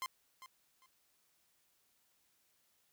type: tone with echo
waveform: sawtooth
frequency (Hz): 1045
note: C6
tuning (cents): -2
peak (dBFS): -34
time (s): 0.02-0.06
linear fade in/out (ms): 0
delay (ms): 400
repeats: 2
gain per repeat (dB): -13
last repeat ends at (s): 0.86
effects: white hiss -75 dBFS RMS until 2.92 s